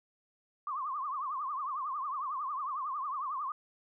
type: tone with vibrato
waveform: sine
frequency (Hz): 1123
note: C#6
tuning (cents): +22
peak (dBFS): -33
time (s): 0.67-3.52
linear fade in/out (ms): 2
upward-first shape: triangle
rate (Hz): 11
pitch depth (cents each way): 190
effects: none